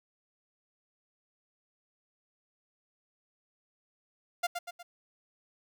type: tone with echo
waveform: sawtooth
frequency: 698.5 Hz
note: F5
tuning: in tune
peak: -23 dBFS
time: 4.43-4.47 s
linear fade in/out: 10 ms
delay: 120 ms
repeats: 3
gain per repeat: -6 dB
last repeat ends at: 4.83 s
effects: none